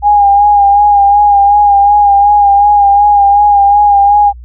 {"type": "tone with vibrato", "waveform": "sine", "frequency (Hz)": 814, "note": "G#5", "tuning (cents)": -35, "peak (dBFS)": -3, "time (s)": [0.02, 4.33], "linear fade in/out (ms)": 50, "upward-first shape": "sine", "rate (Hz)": 2.7, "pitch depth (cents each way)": 32, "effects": ["added 60 Hz sine -27 dBFS peak until 4.44 s"]}